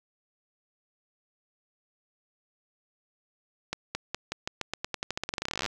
accelerating click train, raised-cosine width 0.2 ms, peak -13 dBFS, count 30, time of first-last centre 3.73-5.662 s, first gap 220 ms, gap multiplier 0.89, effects none

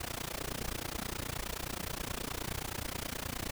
pink noise with amplitude modulation, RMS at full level -35 dBFS, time 0-3.51 s, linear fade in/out 10 ms, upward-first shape sine, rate 29.5 Hz, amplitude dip 95%, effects none

